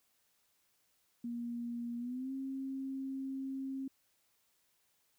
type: tone with pitch glide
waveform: sine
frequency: 237.3 to 267.9 Hz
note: A#3 to C4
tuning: +31 to +41 cents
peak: -37 dBFS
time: 1.24-3.88 s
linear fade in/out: 5 ms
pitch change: +210 cents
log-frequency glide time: 1.98-2.32 s
effects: white hiss -75 dBFS RMS until 5.18 s